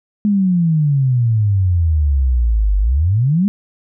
sine exponential two-way sweep, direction down then up, 211.3 to 47.81 to 211.3 Hz, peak -11 dBFS, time 0.25-3.48 s, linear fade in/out 0 ms, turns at 2.78 s, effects none

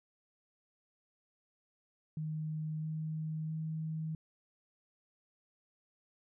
sine tone with pitch steps, 155.56 / 156.91 / 158.28 Hz, D#3 / D#3 / D#3, 0 / +15 / +30 cents, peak -35 dBFS, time 2.17-4.15 s, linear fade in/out 2 ms, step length 660 ms, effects none

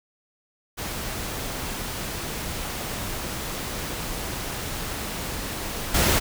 pink noise with level steps, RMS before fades -31 / -20 dBFS, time 0.77-6.2 s, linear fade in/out 20 ms, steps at 5.94 s, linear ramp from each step 10 ms, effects none

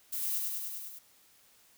violet noise with echo, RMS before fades -35 dBFS, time 0.12-0.39 s, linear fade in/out 10 ms, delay 100 ms, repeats 6, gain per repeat -2 dB, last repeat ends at 0.99 s, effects white hiss -63 dBFS RMS until 1.77 s

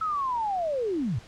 sine linear sweep, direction down, 1314 to 94.1 Hz, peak -25 dBFS, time 0.01-1.19 s, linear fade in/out 5 ms, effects pink hiss -50 dBFS RMS until 1.27 s + low-pass 6000 Hz 12 dB/octave

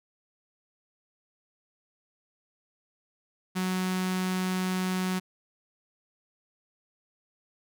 sawtooth tone with notch filter, 185 Hz, F#3, in tune, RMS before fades -29 dBFS, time 3.55-5.2 s, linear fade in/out 20 ms, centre 510 Hz, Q 1.1, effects none

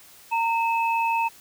sine tone pair together, 918 / 2596 Hz, A#5 / E7, -27 / -27 cents, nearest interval octave + tritone, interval 1800 cents, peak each -21 / -28 dBFS, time 0.31-1.29 s, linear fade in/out 20 ms, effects white hiss -50 dBFS RMS until 1.4 s

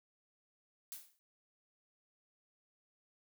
blue noise with exponential decay, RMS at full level -43 dBFS, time 0.92-1.19 s, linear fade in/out 0 ms, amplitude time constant 58 ms, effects none

